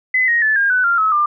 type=tone with pitch steps; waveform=sine; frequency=2022 / 1875.7 / 1740 / 1614.2 / 1497.4 / 1389.1 / 1288.6 / 1195.4 Hz; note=B6 / A#6 / A6 / G#6 / F#6 / F6 / E6 / D6; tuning=+40 / +10 / -20 / -50 / +20 / -10 / -40 / +30 cents; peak=-12 dBFS; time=0.14-1.26 s; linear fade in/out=5 ms; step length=140 ms; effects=none